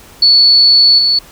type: tone with level steps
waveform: sine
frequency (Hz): 4435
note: C#8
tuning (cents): 0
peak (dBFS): -4 / -8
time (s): 0.22-1.19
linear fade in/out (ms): 5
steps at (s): 0.98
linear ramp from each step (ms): 10
effects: pink hiss -39 dBFS RMS until 1.31 s